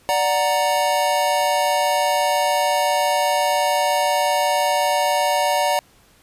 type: chord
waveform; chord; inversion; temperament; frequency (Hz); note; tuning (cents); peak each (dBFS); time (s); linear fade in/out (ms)
square; D augmented; none; equal; 587.3 / 740 / 932.3; D5 / F#5 / A#5; 0 / 0 / 0; -22; 0.09-5.79; 0
effects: pink hiss -54 dBFS RMS until 6.22 s + resampled to 32000 Hz